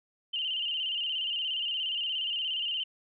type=tone with vibrato; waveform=sine; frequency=2953 Hz; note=F#7; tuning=4 cents flat; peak=-29 dBFS; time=0.33-2.84 s; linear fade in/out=10 ms; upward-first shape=square; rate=17 Hz; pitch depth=68 cents each way; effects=none